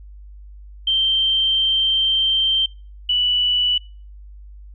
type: tone pair in turn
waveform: sine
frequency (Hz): 3136 / 2960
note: G7 / F#7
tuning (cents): 0 / 0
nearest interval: minor second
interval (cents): 100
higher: first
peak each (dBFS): -15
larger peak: neither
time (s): 0.87-2.66 / 3.09-3.78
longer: first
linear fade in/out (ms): 5
effects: noise-tail reverb RT60 0.4 s tail -26 dB re dry + added 50 Hz sine -37 dBFS peak until 4.74 s